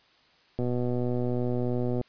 click train, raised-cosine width 2 ms, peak -17 dBFS, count 176, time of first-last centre 0.59-2.013 s, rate 123 Hz, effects white hiss -61 dBFS RMS until 2.08 s + resampled to 11025 Hz

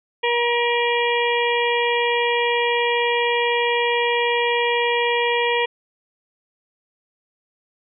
harmonic tone with a mistuned harmonic, 476.1 Hz, A#4, 37 cents sharp, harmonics 1 / 2 / 4 / 5 / 6 / 7, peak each -21 / -23 / -26 / -25 / -29 / -29 dBFS, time 0.23-5.66 s, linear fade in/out 10 ms, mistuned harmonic 7, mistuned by -18 cents, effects none

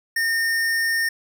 square tone, 1825 Hz, A#6, 37 cents flat, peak -20 dBFS, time 0.16-1.09 s, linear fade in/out 5 ms, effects none

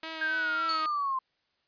5% pulse tone with vibrato, 318.9 Hz, D#4, 43 cents sharp, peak -25 dBFS, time 0.03-0.86 s, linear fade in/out 2 ms, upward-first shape sine, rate 3.6 Hz, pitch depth 21 cents each way
sine linear sweep, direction down, 1600 to 1034 Hz, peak -27 dBFS, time 0.21-1.19 s, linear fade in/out 5 ms
sine tone with exponential decay, 4435 Hz, C#8, in tune, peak -29 dBFS, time 0.69-1.15 s, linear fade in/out 2 ms, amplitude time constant 100 ms
effects white hiss -74 dBFS RMS until 1.67 s + resampled to 11025 Hz

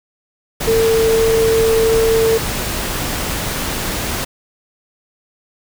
sine tone in noise, 449.7 Hz, A4, 38 cents sharp, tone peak -11 dBFS, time 0.67-2.38 s, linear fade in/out 10 ms, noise pink, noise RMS -21 dBFS, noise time 0.6-4.25 s, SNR +7 dB, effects none

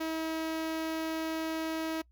sawtooth tone with notch filter, 320.8 Hz, E4, 47 cents flat, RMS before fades -34 dBFS, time 0-2.02 s, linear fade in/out 10 ms, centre 8400 Hz, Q 1.7, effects noise-tail reverb RT60 0.1 s tail -24 dB re dry + added 60 Hz sine -60 dBFS peak until 2.11 s

